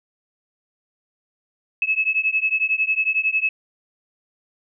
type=beating tone pair; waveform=sine; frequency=2584 / 2595 Hz; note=E7 / E7; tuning=-35 / -28 cents; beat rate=11 Hz; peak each=-21 dBFS; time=1.82-3.49 s; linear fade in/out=2 ms; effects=none